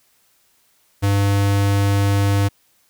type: tone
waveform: square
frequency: 100 Hz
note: G2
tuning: 35 cents sharp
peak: -15 dBFS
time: 1.02-2.49 s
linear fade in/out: 20 ms
effects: white hiss -60 dBFS RMS until 2.89 s